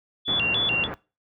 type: tone with vibrato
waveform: sine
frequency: 3083 Hz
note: G7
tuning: 29 cents flat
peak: -21 dBFS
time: 0.25-0.88 s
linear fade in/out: 50 ms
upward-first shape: square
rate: 3.4 Hz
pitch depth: 190 cents each way
type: low-pass noise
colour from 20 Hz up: pink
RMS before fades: -31 dBFS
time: 0.28-0.94 s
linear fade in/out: 0 ms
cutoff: 1800 Hz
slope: 24 dB/octave
effects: noise-tail reverb RT60 0.3 s tail -21 dB re dry + high-pass 100 Hz 12 dB/octave